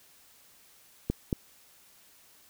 clicks, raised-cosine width 3 ms, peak -14 dBFS, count 2, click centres 1.1 / 1.328 s, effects white hiss -59 dBFS RMS until 2.49 s

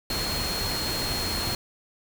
sine tone in noise, 4266 Hz, C8, 33 cents sharp, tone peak -30 dBFS, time 0.1-1.55 s, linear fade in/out 2 ms, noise pink, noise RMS -30 dBFS, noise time 0.1-1.55 s, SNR -3 dB, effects none

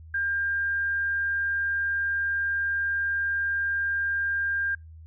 sine tone, 1600 Hz, G6, 35 cents sharp, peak -24 dBFS, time 0.14-4.75 s, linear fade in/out 5 ms, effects noise-tail reverb RT60 0.2 s tail -26 dB re dry + added 80 Hz sine -43 dBFS peak until 5.06 s

